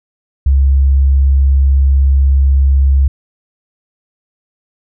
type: tone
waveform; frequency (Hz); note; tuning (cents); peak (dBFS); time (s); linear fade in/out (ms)
sine; 68.1; C#2; -30; -6; 0.46-3.08; 5
effects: none